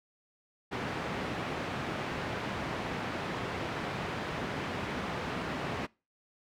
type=band-pass noise; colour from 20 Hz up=pink; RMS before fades=-36 dBFS; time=0.71-5.87 s; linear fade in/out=20 ms; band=120 to 2500 Hz; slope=12 dB/octave; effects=noise-tail reverb RT60 0.3 s tail -24 dB re dry